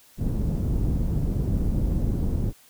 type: low-pass noise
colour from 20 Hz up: pink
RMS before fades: -24 dBFS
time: 0.17-2.53 s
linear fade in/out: 50 ms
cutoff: 220 Hz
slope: 12 dB/octave
effects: white hiss -55 dBFS RMS until 2.69 s